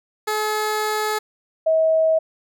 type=tone pair in turn; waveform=15% pulse / sine; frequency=427.6 / 640.7 Hz; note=A4 / E5; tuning=-49 / -49 cents; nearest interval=perfect fifth; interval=700 cents; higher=second; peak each=-14 dBFS; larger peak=neither; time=0.27-1.19 / 1.66-2.19 s; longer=first; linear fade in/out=10 ms; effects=none